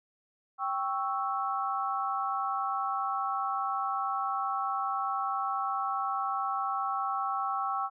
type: chord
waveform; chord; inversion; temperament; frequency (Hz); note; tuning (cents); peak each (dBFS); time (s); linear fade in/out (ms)
sine; C# diminished; second; equal; 784 / 1108.7 / 1318.5; G5 / C#6 / E6; 0 / 0 / 0; -33; 0.58-7.9; 50
effects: none